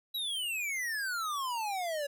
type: exponential sweep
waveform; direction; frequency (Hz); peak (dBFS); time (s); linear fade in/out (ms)
square; down; 3951 to 558; -33; 0.14-2.07; 10
effects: none